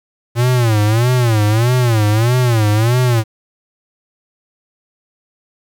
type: tone with vibrato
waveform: square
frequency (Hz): 115.1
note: A#2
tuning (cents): -22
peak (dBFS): -11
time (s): 0.35-3.24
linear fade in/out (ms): 50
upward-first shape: sine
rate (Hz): 1.6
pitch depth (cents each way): 170
effects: 7-bit